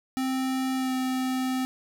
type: tone with pitch glide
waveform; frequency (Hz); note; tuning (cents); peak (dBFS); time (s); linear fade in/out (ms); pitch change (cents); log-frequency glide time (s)
square; 261.6 to 258.4; C4 to C4; 0 to -21; -26; 0.17-1.65; 0; -21; 0.76-0.93
effects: none